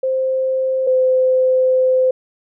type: tone pair in turn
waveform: sine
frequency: 523.3 / 515.2 Hz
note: C5 / C5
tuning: 0 / -27 cents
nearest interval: unison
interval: 27 cents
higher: first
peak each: -15 / -11 dBFS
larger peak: second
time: 0.03-0.87 / 0.87-2.11 s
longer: second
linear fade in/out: 5 ms
effects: none